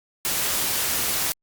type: noise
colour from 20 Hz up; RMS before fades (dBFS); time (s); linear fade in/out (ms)
white; -24; 0.25-1.32; 0
effects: Opus 48 kbps